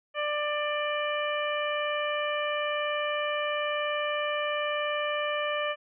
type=harmonic tone; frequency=593 Hz; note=D5; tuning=17 cents sharp; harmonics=1 / 2 / 3 / 4 / 5; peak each=-30 / -33 / -35 / -36 / -37 dBFS; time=0.14-5.76 s; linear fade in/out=50 ms; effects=none